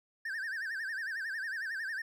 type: tone with vibrato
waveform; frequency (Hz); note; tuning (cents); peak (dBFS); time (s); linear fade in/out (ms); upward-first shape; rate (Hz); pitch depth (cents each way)
triangle; 1684; G#6; +24; -33; 0.25-2.02; 5; sine; 11; 170
effects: none